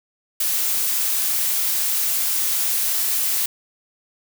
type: noise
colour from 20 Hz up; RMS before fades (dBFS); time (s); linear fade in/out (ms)
blue; -21; 0.4-3.46; 5
effects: none